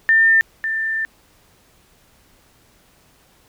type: tone pair in turn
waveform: sine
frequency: 1801 / 1784.4 Hz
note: A6 / A6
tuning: +40 / +24 cents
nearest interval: unison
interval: 16 cents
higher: first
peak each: -10 / -19 dBFS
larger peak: first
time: 0.09-0.41 / 0.64-1.05 s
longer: second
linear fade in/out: 0 ms
effects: pink hiss -55 dBFS RMS until 3.48 s